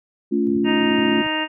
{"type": "chord", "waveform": "sine", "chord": "A augmented", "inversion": "none", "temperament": "equal with one note detuned", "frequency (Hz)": [220, 282, 349.2], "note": ["A3", "C#4", "E#4"], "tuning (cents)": [0, 30, 0], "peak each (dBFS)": -21, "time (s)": [0.31, 1.23], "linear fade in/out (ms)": 20}
{"type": "band-pass noise", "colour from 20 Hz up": "white", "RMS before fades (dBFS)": -39, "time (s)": [0.47, 1.27], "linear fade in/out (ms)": 0, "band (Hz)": [100, 180], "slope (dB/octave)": 24}
{"type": "harmonic tone", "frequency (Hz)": 311.1, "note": "D#4", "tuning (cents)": 0, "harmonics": [1, 2, 3, 4, 5, 6, 7, 8, 9], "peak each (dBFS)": [-26, -30, -27, -36, -32, -27, -37, -36, -25], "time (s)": [0.64, 1.48], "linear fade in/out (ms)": 50}
{"effects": []}